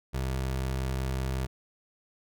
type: tone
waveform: 25% pulse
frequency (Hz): 65.41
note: C2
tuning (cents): 0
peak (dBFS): -25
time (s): 0.13-1.47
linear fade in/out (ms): 20
effects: none